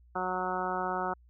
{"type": "harmonic tone", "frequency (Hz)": 183.7, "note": "F#3", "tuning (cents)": -12, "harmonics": [1, 2, 3, 4, 5, 6, 7, 8], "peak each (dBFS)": [-41, -38, -40, -35, -36, -41, -36, -41], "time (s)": [0.15, 1.14], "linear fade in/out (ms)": 10, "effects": ["added 60 Hz sine -56 dBFS peak until 1.29 s"]}